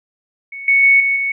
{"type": "tone with level steps", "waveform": "sine", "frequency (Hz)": 2217, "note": "C#7", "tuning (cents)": 0, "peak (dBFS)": [-27, -9, -7, -13, -16], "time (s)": [0.52, 1.32], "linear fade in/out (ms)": 5, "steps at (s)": [0.68, 0.83, 1, 1.16], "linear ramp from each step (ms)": 2, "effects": []}